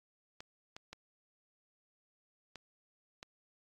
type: clicks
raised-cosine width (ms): 0.2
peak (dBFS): -29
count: 5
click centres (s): 0.405 / 0.765 / 0.93 / 2.557 / 3.229
effects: AAC 48 kbps